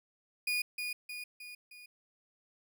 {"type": "tone with echo", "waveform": "35% pulse", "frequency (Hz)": 2454, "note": "D#7", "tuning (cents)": -25, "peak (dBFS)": -28, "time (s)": [0.47, 0.62], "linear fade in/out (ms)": 5, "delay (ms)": 310, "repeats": 4, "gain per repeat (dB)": -5, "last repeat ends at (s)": 1.86, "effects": []}